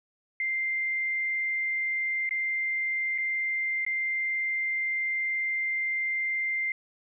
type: tone with dropouts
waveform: sine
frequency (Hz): 2093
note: C7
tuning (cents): 0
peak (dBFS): -26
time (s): 0.4-6.72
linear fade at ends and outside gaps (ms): 2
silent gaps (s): 2.292-2.309 / 3.179-3.183 / 3.85-3.864
effects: none